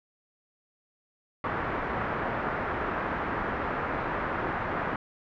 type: low-pass noise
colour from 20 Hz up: white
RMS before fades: -31 dBFS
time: 1.44-4.96 s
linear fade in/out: 2 ms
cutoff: 1600 Hz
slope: 24 dB/octave
effects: none